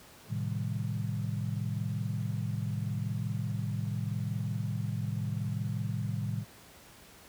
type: chord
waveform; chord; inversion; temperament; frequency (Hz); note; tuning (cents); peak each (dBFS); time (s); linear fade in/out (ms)
sine; A half-diminished seventh; none; equal; 110 / 130.81 / 155.56 / 196; A2 / C3 / Eb3 / G3; 0 / 0 / 0 / 0; -33 / -37 / -37 / -39; 0.28-6.45; 50
effects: pink hiss -54 dBFS RMS until 7.28 s + high-pass 60 Hz 12 dB/octave